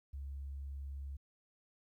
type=tone; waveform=sine; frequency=69.3 Hz; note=C#2; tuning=in tune; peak=-40 dBFS; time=0.13-1.17 s; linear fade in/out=10 ms; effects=tanh soft clip ceiling -36 dBFS + 13-bit